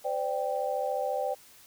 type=chord; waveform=sine; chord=C suspended second; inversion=none; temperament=equal with one note detuned; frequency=513.1 / 587.3 / 784 Hz; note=C5 / D5 / G5; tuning=-34 / 0 / 0 cents; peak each=-32 dBFS; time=0.04-1.35 s; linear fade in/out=20 ms; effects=white hiss -55 dBFS RMS until 1.66 s